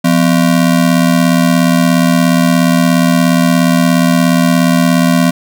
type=ring-modulated tone; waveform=square; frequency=213.8 Hz; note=A3; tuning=49 cents flat; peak=-5 dBFS; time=0.04-5.31 s; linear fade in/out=10 ms; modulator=38.5 Hz; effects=none